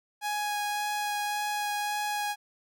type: tone with vibrato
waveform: sawtooth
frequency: 830.6 Hz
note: G#5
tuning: in tune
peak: -25 dBFS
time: 0.21-2.36 s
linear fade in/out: 50 ms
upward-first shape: sine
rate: 1.8 Hz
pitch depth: 8 cents each way
effects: none